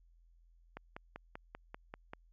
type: click train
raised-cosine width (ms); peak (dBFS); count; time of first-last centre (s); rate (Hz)
0.5; -29; 8; 0.77-2.135; 5.13
effects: added 42 Hz sine -62 dBFS peak until 2.32 s